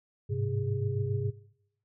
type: tone cluster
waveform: sine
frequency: 102.1 / 109.2 / 130 / 409.6 Hz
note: G#2 / A2 / C3 / G#4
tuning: -29 / -13 / -11 / -24 cents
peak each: -31 / -37 / -32 / -37 dBFS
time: 0.29-1.31 s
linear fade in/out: 20 ms
effects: noise-tail reverb RT60 0.8 s tail -20 dB re dry